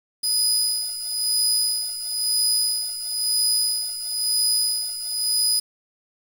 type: tone with tremolo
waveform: 25% pulse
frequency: 4978 Hz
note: D#8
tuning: in tune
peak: -13 dBFS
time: 0.23-5.6 s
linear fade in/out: 10 ms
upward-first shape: sine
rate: 1 Hz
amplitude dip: 70%
effects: 7-bit